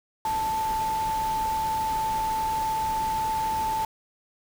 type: tone in noise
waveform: sine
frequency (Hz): 880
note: A5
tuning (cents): 0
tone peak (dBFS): -24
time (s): 0.25-3.85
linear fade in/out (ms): 2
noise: pink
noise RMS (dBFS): -37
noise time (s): 0.25-3.85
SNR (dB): +10
effects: none